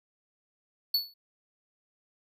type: tone with exponential decay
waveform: square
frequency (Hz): 4435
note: C#8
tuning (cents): 0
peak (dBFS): -21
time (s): 0.94-1.14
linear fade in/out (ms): 5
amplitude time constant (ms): 43
effects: none